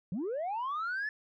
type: linear sweep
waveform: sine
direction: up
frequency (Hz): 155.56 to 1760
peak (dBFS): -30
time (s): 0.12-1.09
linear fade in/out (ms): 2
effects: tanh soft clip ceiling -30 dBFS